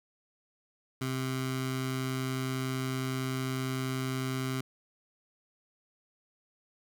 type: tone with notch filter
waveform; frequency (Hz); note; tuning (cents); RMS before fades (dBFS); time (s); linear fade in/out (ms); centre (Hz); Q
15% pulse; 130.81; C3; 0; -33; 1.01-4.61; 5; 530; 1.2
effects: none